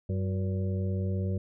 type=harmonic tone with a mistuned harmonic; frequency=95.6 Hz; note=G2; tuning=43 cents flat; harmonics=1 / 2 / 4 / 5 / 6; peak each=-28 / -34 / -40 / -42 / -44 dBFS; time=0.09-1.38 s; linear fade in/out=5 ms; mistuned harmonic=4; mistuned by=-71 cents; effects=none